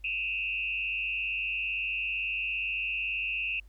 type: tone with frequency modulation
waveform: sine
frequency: 2637 Hz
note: E7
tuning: in tune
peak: -29 dBFS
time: 0.04-3.6 s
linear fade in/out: 5 ms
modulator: 97.8 Hz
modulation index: 1.5
effects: added 50 Hz sine -49 dBFS peak until 3.68 s + pink hiss -70 dBFS RMS until 3.68 s